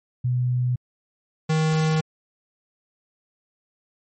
sine / square tone pair in turn, 124.5 / 157.36 Hz, B2 / D#3, +14 / +20 cents, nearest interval major third, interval 406 cents, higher second, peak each -19 dBFS, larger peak neither, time 0.24-0.76 / 1.49-2.01 s, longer neither, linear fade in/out 10 ms, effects MP3 32 kbps

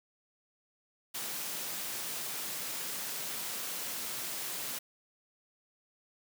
white high-pass noise, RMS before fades -38 dBFS, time 1.14-4.79 s, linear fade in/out 10 ms, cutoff 120 Hz, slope 48 dB/octave, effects none

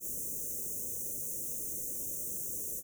white band-stop noise, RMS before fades -38 dBFS, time 0-2.83 s, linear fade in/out 50 ms, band 570 to 6000 Hz, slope 96 dB/octave, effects none

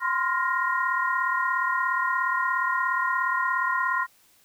sine tone cluster, 1023 / 1060 / 1409 / 1870 Hz, C6 / C6 / F6 / A#6, -39 / +22 / +15 / +5 cents, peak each -28 dBFS, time 0-4.07 s, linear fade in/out 50 ms, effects white hiss -60 dBFS RMS until 4.44 s

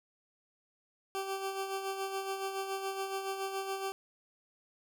20% pulse tone with tremolo, 387.8 Hz, G4, 19 cents flat, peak -28 dBFS, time 1.15-3.92 s, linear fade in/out 0 ms, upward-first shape sine, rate 7.1 Hz, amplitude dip 50%, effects none

